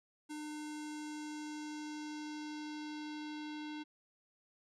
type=tone with low-pass filter sweep; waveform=square; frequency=302.1 Hz; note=D4; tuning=49 cents sharp; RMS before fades=-44 dBFS; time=0.29-3.84 s; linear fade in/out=20 ms; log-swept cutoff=9200 to 3800 Hz; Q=1.9; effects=none